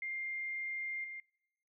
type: tone with level steps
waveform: sine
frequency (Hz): 2109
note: C7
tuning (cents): +13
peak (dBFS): -37 / -43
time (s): 0.02-1.2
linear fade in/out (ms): 2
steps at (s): 1.04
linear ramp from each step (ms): 2
effects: noise-tail reverb RT60 0.9 s tail -25 dB re dry